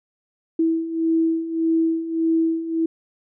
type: beating tone pair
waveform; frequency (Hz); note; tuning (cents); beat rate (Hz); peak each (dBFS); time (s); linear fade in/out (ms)
sine; 325.2 / 326.9; E4 / E4; -23 / -14; 1.7; -24 / -19; 0.59-2.86; 5
effects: none